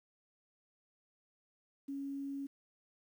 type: tone with quantisation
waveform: sine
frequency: 277.2 Hz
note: C#4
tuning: in tune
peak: -38 dBFS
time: 1.88-2.47 s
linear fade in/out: 10 ms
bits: 11
effects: none